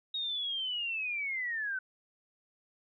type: linear sweep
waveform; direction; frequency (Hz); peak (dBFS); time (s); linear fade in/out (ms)
sine; down; 3768 to 1494; -32; 0.14-1.79; 5
effects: none